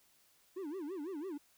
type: tone with vibrato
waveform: triangle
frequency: 334.7 Hz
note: E4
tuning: 26 cents sharp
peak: -37 dBFS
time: 0.56-1.38 s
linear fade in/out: 10 ms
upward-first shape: sine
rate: 6 Hz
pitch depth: 280 cents each way
effects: white hiss -69 dBFS RMS until 1.57 s